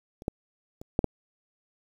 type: clicks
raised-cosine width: 2 ms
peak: -30 / -14 / -28 / -8 / -10 dBFS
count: 5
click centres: 0.221 / 0.281 / 0.815 / 0.991 / 1.043 s
effects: 8-bit